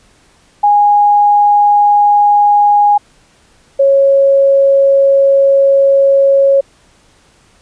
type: tone pair in turn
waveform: sine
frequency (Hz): 824 / 550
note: G#5 / C#5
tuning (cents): -14 / -14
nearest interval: perfect fifth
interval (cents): 700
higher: first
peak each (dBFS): -5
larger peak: neither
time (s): 0.63-2.98 / 3.79-6.61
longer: second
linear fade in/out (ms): 10
effects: pink hiss -49 dBFS RMS until 7.61 s + resampled to 22050 Hz